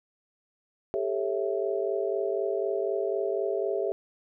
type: chord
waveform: sine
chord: A dominant seventh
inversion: third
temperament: just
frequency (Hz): 396 / 440 / 550 / 660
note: G4 / A4 / C#5 / E5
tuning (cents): +18 / 0 / -14 / +2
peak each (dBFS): -29 / -32 / -34 / -32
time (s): 0.94-3.92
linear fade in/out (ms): 0
effects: none